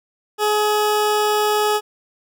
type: tone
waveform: 20% pulse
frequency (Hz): 421.9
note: G#4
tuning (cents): +27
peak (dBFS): -11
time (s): 0.38-1.81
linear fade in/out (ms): 50
effects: none